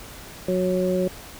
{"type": "harmonic tone", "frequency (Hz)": 183.6, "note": "F#3", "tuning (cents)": -13, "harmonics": [1, 2, 3], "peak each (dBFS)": [-24, -24, -24], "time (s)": [0.48, 1.08], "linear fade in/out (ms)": 5, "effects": ["pink hiss -41 dBFS RMS until 1.39 s"]}